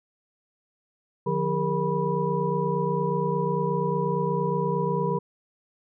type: tone cluster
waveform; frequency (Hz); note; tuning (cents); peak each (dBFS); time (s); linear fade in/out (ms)
sine; 150.1 / 178.6 / 404.3 / 469.3 / 979; D3 / F3 / G#4 / A#4 / B5; +38 / +39 / -46 / +12 / -15; -29; 1.26-5.19; 10
effects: none